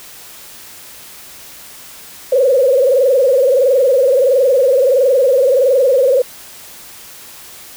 sine tone with frequency modulation, 523.3 Hz, C5, in tune, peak -8 dBFS, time 2.32-6.22 s, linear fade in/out 5 ms, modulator 21.5 Hz, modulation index 1.8, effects white hiss -36 dBFS RMS until 7.76 s

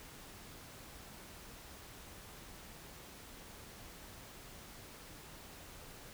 silence, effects pink hiss -53 dBFS RMS until 6.13 s

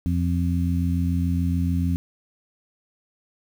harmonic tone, 86.9 Hz, F2, 8 cents flat, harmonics 1 / 2 / 3, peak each -22 / -25 / -27 dBFS, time 0.06-1.96 s, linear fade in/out 0 ms, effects 8-bit

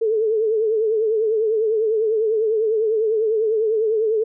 sine tone with vibrato, 438 Hz, A4, 8 cents flat, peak -16 dBFS, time 0.01-4.24 s, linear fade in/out 10 ms, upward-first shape triangle, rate 10 Hz, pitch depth 87 cents each way, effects none

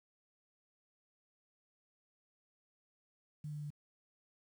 sine tone with pitch steps, 150.3 / 149.26 / 148.23 / 147.21 Hz, D3 / D3 / D3 / D3, +40 / +28 / +16 / +4 cents, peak -40 dBFS, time 3.44-3.704 s, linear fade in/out 5 ms, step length 66 ms, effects 11-bit

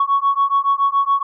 sine beating tone pair, 1108.7 / 1115.8 Hz, C#6 / C#6, 0 / +11 cents, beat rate 7.1 Hz, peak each -16 dBFS, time 0-1.23 s, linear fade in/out 5 ms, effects tanh soft clip ceiling -8 dBFS

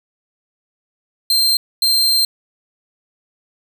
40% pulse tone bursts at uneven times, 4159 Hz, C8, 11 cents flat, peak -11 dBFS, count 2, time 1.3-1.57 / 1.82-2.25 s, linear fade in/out 2 ms, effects 8-bit

